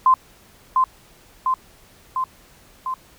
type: tone with echo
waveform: sine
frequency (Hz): 1038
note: C6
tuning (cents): -14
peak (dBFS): -10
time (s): 0.06-0.14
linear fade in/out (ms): 2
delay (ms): 700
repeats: 4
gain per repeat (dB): -3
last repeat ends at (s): 2.94
effects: pink hiss -51 dBFS RMS until 3.18 s